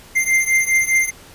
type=beating tone pair; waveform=square; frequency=2093 / 2097.9 Hz; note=C7 / C7; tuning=0 / +4 cents; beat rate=4.9 Hz; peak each=-17 / -19 dBFS; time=0.15-1.11 s; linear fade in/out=20 ms; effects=pink hiss -43 dBFS RMS until 1.34 s + resampled to 32000 Hz